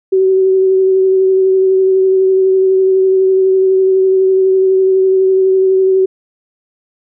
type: tone with vibrato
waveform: sine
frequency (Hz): 379.4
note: F#4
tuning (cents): +43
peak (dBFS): -7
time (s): 0.12-6.06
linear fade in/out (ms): 10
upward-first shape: triangle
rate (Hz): 12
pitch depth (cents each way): 19
effects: none